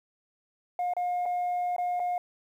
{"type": "tone with dropouts", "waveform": "sine", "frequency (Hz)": 714, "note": "F5", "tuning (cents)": 38, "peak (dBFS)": -24, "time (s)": [0.79, 2.18], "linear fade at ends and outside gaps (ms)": 2, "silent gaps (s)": [[0.936, 0.966], [1.256, 1.26], [1.764, 1.782], [1.996, 2]], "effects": ["tanh soft clip ceiling -25 dBFS", "10-bit"]}